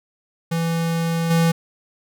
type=tone with level steps; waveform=square; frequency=166.1 Hz; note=E3; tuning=13 cents sharp; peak=-20 / -15 dBFS; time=0.51-1.52 s; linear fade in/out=10 ms; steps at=1.3 s; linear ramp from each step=10 ms; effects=none